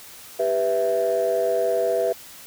sine chord, E minor, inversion first, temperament just, 395.6 / 494.4 / 659.3 Hz, G4 / B4 / E5, +16 / +2 / 0 cents, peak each -25 / -22 / -21 dBFS, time 0.39-2.13 s, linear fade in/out 10 ms, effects tanh soft clip ceiling -13 dBFS + white hiss -43 dBFS RMS until 2.46 s

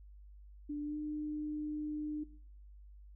sine tone with pitch glide, 293.7 to 301.6 Hz, D4 to D4, 0 to +46 cents, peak -36 dBFS, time 0.69-2.24 s, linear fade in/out 10 ms, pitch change +46 cents, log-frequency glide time 0.82-0.97 s, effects noise-tail reverb RT60 0.7 s tail -21 dB re dry + added 50 Hz sine -52 dBFS peak until 3.15 s

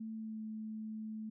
sine tone with pitch glide, 221.2 to 217.7 Hz, A3 to A3, +9 to -18 cents, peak -40 dBFS, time 0-1.3 s, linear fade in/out 10 ms, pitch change -27 cents, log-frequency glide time 0.13-0.42 s, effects none

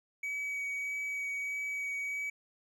triangle tone with vibrato, 2269 Hz, C#7, 40 cents sharp, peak -32 dBFS, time 0.23-2.3 s, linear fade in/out 5 ms, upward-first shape sine, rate 1.6 Hz, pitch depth 9 cents each way, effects none

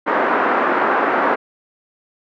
white band-pass noise, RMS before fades -17 dBFS, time 0.06-1.36 s, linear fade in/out 20 ms, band 260 to 1500 Hz, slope 24 dB/octave, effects none

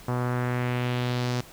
sawtooth tone with low-pass filter sweep, 123.47 Hz, B2, in tune, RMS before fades -27 dBFS, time 0.08-1.41 s, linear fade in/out 5 ms, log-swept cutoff 1100 to 5800 Hz, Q 1.8, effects pink hiss -48 dBFS RMS until 1.52 s

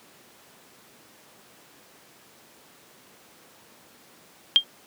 sine tone with exponential decay, 3200 Hz, G7, 35 cents sharp, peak -8 dBFS, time 4.56-4.64 s, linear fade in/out 0 ms, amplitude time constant 17 ms, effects pink hiss -53 dBFS RMS until 4.86 s + high-pass 200 Hz 12 dB/octave

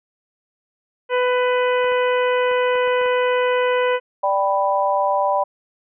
harmonic tone, 498.3 Hz, B4, 15 cents sharp, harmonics 1 / 2 / 3 / 4 / 5 / 6, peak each -17 / -23 / -27 / -29 / -31 / -33 dBFS, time 1.09-4 s, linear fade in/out 50 ms
clicks, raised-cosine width 0.5 ms, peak -21 dBFS, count 7, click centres 1.844 / 1.92 / 2.514 / 2.755 / 2.876 / 3.014 / 3.06 s
sine chord, G major, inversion second, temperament equal, 587.3 / 784 / 987.8 Hz, D5 / G5 / B5, 0 / 0 / 0 cents, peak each -20 / -21 / -20 dBFS, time 4.23-5.44 s, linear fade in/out 10 ms
effects none

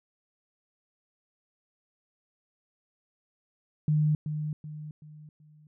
sine tone with echo, 151.9 Hz, D#3, 41 cents flat, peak -21 dBFS, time 3.88-4.15 s, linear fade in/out 2 ms, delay 380 ms, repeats 4, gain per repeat -8 dB, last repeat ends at 5.67 s, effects none

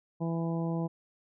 harmonic tone, 166 Hz, E3, 12 cents sharp, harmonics 1 / 2 / 3 / 4 / 5 / 6, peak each -30 / -36 / -40 / -42 / -44 / -46 dBFS, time 0.2-0.88 s, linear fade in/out 20 ms, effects none

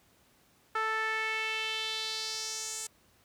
sawtooth tone with band-pass filter sweep, 440 Hz, A4, in tune, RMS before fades -34 dBFS, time 0.75-2.87 s, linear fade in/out 5 ms, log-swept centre 1400 to 7800 Hz, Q 2.8, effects pink hiss -65 dBFS RMS until 3.24 s + high-pass 60 Hz 12 dB/octave

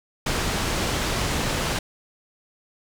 pink low-pass noise, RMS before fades -25 dBFS, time 0.26-1.79 s, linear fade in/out 5 ms, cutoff 7800 Hz, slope 12 dB/octave, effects none

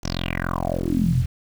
10% pulse tone with low-pass filter sweep, 43.65 Hz, F1, in tune, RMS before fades -23 dBFS, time 0.03-1.26 s, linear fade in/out 10 ms, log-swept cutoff 6300 to 95 Hz, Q 6.9, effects 7-bit

